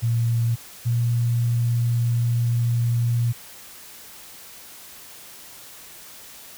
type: tone pair in turn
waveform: sine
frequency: 116.54 / 118.58 Hz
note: A#2 / A#2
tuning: 0 / +30 cents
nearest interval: unison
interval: 30 cents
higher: second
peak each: -18 dBFS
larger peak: neither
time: 0.02-0.56 / 0.85-3.33 s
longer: second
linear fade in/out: 20 ms
effects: white hiss -43 dBFS RMS until 6.57 s